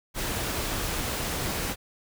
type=noise; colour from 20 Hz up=pink; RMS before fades=-30 dBFS; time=0.14-1.76 s; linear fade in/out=50 ms; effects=none